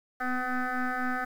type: tone with frequency modulation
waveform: sine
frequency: 758 Hz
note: F#5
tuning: 42 cents sharp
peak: -26 dBFS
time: 0.2-1.25 s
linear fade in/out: 10 ms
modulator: 252 Hz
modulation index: 3.9
effects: tanh soft clip ceiling -23 dBFS + 9-bit